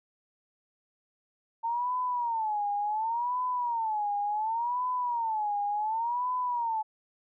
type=tone with vibrato; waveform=sine; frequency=905 Hz; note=A5; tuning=48 cents sharp; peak=-27 dBFS; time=1.63-6.83 s; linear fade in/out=20 ms; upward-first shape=sine; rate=0.69 Hz; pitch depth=180 cents each way; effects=none